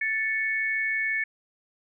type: tone pair together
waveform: sine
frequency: 1760 / 2217 Hz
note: A6 / C#7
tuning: 0 / 0 cents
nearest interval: major third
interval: 400 cents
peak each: -27 dBFS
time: 0.01-1.24 s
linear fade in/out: 5 ms
effects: none